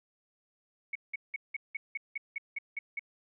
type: tone bursts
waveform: sine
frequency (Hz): 2217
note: C#7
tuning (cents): 0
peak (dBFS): -32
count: 11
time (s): 0.93-2.994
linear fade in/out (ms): 5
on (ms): 24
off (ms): 180
effects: none